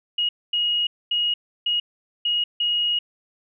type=tone bursts at uneven times; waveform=sine; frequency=2884 Hz; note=F#7; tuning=45 cents flat; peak=-19 dBFS; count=6; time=0.18-0.29 / 0.53-0.87 / 1.11-1.34 / 1.66-1.8 / 2.25-2.44 / 2.6-2.99 s; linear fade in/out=5 ms; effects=none